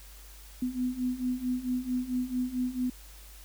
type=beating tone pair; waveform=sine; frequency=248.4 / 252.9 Hz; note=B3 / B3; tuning=+10 / +41 cents; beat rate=4.5 Hz; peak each=-33 / -30 dBFS; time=0.62-2.9 s; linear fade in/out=5 ms; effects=added 50 Hz sine -48 dBFS peak until 3.44 s + white hiss -53 dBFS RMS until 3.44 s